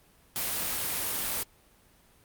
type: noise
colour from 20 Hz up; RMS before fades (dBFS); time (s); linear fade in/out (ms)
white; -31; 0.36-1.43; 0
effects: pink hiss -61 dBFS RMS until 2.24 s + Opus 32 kbps